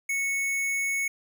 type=tone; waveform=square; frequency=2209 Hz; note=C#7; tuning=7 cents flat; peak=-26 dBFS; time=0.09-1.08 s; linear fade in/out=5 ms; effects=none